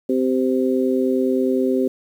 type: harmonic tone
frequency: 129.6 Hz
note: C3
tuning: 16 cents flat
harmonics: 2 / 3 / 4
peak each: -19 / -20 / -24 dBFS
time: 0.09-1.88 s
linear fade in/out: 5 ms
effects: 8-bit